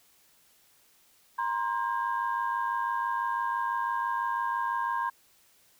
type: tone cluster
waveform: sine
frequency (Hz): 944 / 1050 / 1607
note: A#5 / C6 / G6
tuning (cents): +22 / +6 / +43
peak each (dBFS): -30 / -30 / -35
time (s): 1.38-5.1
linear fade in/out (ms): 10
effects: tanh soft clip ceiling -18 dBFS + white hiss -63 dBFS RMS until 5.79 s